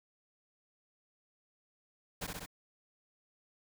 pink noise with echo, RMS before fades -39 dBFS, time 2.21-2.27 s, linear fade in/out 10 ms, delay 64 ms, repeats 3, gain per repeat -2 dB, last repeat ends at 2.462 s, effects none

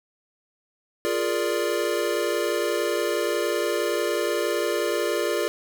square chord, Bb dominant seventh, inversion second, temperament equal, 349.2 / 415.3 / 466.2 / 587.3 Hz, F4 / Ab4 / Bb4 / D5, 0 / 0 / 0 / 0 cents, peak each -29 dBFS, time 1.05-5.48 s, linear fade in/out 0 ms, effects none

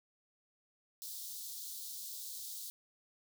white high-pass noise, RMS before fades -45 dBFS, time 1.02-2.7 s, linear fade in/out 0 ms, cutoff 3600 Hz, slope 48 dB/octave, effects none

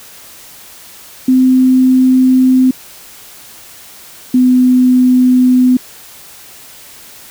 sine tone pair in turn, 257.6 / 252.6 Hz, C4 / B3, -27 / +39 cents, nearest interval unison, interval 34 cents, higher first, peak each -5 dBFS, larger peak neither, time 1.28-2.71 / 4.34-5.77 s, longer neither, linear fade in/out 5 ms, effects white hiss -36 dBFS RMS until 7.3 s

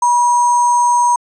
sine tone with sample-and-hold, 967 Hz, B5, 37 cents flat, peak -9 dBFS, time 0.02-1.16 s, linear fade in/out 5 ms, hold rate 7350 Hz, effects resampled to 22050 Hz

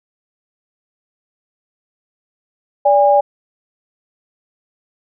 sine tone pair together, 579.2 / 814 Hz, D5 / G#5, -24 / -35 cents, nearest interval tritone, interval 589 cents, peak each -11 dBFS, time 2.85-3.21 s, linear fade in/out 10 ms, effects none

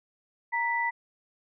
sine tone pair together, 933 / 1977 Hz, A#5 / B6, +1 / +1 cents, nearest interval octave + minor second, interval 1300 cents, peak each -28 dBFS, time 0.52-0.91 s, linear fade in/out 20 ms, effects none

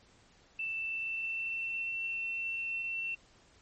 sine tone with pitch glide, 2662 to 2699 Hz, E7 to E7, +16 to +40 cents, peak -33 dBFS, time 0.59-3.15 s, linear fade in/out 5 ms, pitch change +24 cents, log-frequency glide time 0.81-1.88 s, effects pink hiss -63 dBFS RMS until 3.61 s + MP3 32 kbps

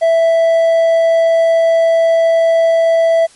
triangle tone, 660 Hz, E5, 2 cents sharp, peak -6 dBFS, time 0.01-3.27 s, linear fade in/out 20 ms, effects white hiss -45 dBFS RMS until 3.35 s + MP3 48 kbps

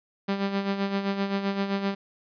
sawtooth tone with tremolo, 197.5 Hz, G3, 13 cents sharp, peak -19 dBFS, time 0.28-1.95 s, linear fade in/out 10 ms, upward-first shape sine, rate 7.7 Hz, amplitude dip 60%, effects resampled to 11025 Hz + 10-bit

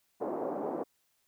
pink band-pass noise, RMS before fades -35 dBFS, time 0.2-0.84 s, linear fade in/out 20 ms, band 270 to 820 Hz, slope 24 dB/octave, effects white hiss -74 dBFS RMS until 1.27 s

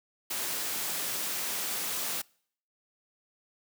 white noise, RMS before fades -33 dBFS, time 0.3-2.22 s, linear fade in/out 10 ms, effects noise-tail reverb RT60 0.6 s tail -26 dB re dry + high-pass 150 Hz 12 dB/octave

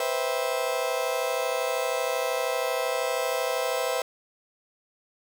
35% pulse chord, C major seventh, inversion third, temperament just, 490.5 / 523.3 / 654.1 / 784.9 Hz, B4 / C5 / E5 / G5, -12 / 0 / -14 / +2 cents, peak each -29 / -28 / -29 / -33 dBFS, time 0-4.02 s, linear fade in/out 2 ms, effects none

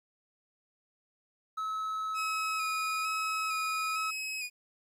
triangle tone, 1292 Hz, E6, 35 cents flat, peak -30 dBFS, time 1.57-4.11 s, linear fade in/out 10 ms
sawtooth tone with vibrato, 2507 Hz, D#7, 12 cents sharp, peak -31 dBFS, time 2.14-4.5 s, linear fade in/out 50 ms, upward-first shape square, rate 1.1 Hz, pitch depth 34 cents each way
effects low-pass 12000 Hz 12 dB/octave + 11-bit

